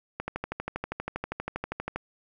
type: click train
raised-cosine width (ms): 0.5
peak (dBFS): -16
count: 23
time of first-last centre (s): 0.2-1.96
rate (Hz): 12.5
effects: none